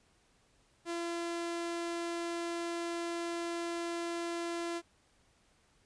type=tone; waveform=sawtooth; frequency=340.4 Hz; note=F4; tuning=44 cents flat; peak=-31 dBFS; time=0.85-4.82 s; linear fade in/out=50 ms; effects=pink hiss -69 dBFS RMS until 5.85 s + resampled to 22050 Hz